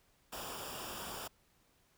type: noise with comb filter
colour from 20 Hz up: pink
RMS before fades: -44 dBFS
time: 0.32-1.28 s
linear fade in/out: 10 ms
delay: 0.48 ms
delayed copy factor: -0.7
effects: pink hiss -71 dBFS RMS until 1.97 s

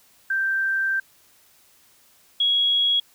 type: tone pair in turn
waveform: sine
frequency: 1568 / 3322 Hz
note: G6 / G#7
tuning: 0 / 0 cents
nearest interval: octave + minor second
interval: 1300 cents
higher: second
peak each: -20 / -17 dBFS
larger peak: second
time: 0.3-1 / 2.4-3 s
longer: first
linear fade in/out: 5 ms
effects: white hiss -57 dBFS RMS until 3.14 s

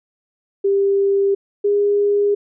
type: tone pair in turn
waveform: sine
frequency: 396.1 / 407.9 Hz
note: G4 / G#4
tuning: +18 / -31 cents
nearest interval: minor second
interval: 51 cents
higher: second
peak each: -13 dBFS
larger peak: neither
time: 0.64-1.35 / 1.64-2.35 s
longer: neither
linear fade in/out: 10 ms
effects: none

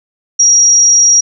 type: tone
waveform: sine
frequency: 5690 Hz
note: F8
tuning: 31 cents sharp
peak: -4 dBFS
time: 0.39-1.21 s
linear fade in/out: 10 ms
effects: none

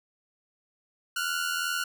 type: tone pair together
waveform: sawtooth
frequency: 1391.3 / 1474 Hz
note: F6 / F#6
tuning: -7 / -7 cents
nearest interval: minor second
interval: 100 cents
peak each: -27 dBFS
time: 1.16-1.84 s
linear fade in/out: 5 ms
effects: none

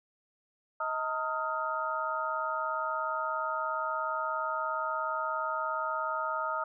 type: tone cluster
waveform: sine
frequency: 633 / 912 / 1256 / 1393 Hz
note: D#5 / A#5 / D#6 / F6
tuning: +30 / -38 / +16 / -5 cents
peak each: -37 / -36 / -33 / -37 dBFS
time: 0.8-6.64 s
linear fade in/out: 5 ms
effects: none

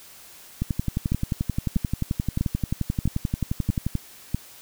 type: two click trains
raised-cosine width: 5 ms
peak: -10 / -11 dBFS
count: 6 / 39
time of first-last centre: 1.12-4.346 / 0.62-3.953 s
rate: 1.55 / 11.4 Hz
effects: white hiss -47 dBFS RMS until 4.61 s

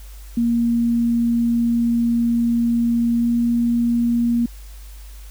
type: tone with pitch glide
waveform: sine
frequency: 234.6 to 236.2 Hz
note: A#3 to A#3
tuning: +11 to +23 cents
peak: -15 dBFS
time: 0.37-4.46 s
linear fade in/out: 5 ms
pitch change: +12 cents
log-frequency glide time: 3.18-3.27 s
effects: added 50 Hz sine -35 dBFS peak until 5.3 s + white hiss -48 dBFS RMS until 5.3 s

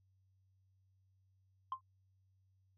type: tone with exponential decay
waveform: sine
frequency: 1050 Hz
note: C6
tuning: 6 cents sharp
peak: -31 dBFS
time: 1.72-1.81 s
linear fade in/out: 2 ms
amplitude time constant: 18 ms
effects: tanh soft clip ceiling -32 dBFS + added 95 Hz sine -70 dBFS peak until 2.77 s

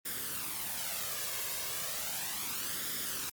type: noise with flanger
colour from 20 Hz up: white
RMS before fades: -37 dBFS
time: 0.05-3.3 s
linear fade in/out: 10 ms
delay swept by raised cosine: 0.57 to 1.87 ms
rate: 0.35 Hz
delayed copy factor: +0.55
effects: high-pass 80 Hz 12 dB/octave + Opus 24 kbps

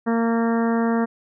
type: harmonic tone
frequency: 230 Hz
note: A#3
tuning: 23 cents flat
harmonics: 1 / 2 / 3 / 4 / 5 / 6 / 7 / 8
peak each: -19 / -25 / -29 / -31 / -33 / -35 / -36 / -37 dBFS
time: 0.06-1.06 s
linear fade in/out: 20 ms
effects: none

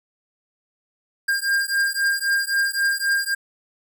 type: beating tone pair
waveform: square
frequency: 1603 / 1606.8 Hz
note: G6 / G6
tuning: +38 / +42 cents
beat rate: 3.8 Hz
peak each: -23 / -23 dBFS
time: 1.28-3.35 s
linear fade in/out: 10 ms
effects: none

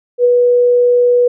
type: tone with ADSR envelope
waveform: sine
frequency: 488.3 Hz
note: B4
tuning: 20 cents flat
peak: -5 dBFS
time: 0.18-1.28 s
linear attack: 64 ms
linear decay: 21 ms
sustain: -2 dB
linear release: 6 ms
effects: none

